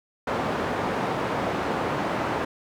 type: band-pass noise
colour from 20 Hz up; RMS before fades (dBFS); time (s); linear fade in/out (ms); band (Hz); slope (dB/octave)
white; -27; 0.27-2.45; 5; 100 to 980; 12
effects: none